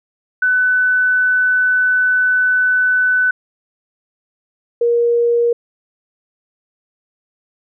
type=tone pair in turn; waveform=sine; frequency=1500 / 472.5 Hz; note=F#6 / A#4; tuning=+23 / +23 cents; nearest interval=octave + minor sixth; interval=2000 cents; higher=first; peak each=-11 dBFS; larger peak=neither; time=0.42-3.31 / 4.81-5.53 s; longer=first; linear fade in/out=5 ms; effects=none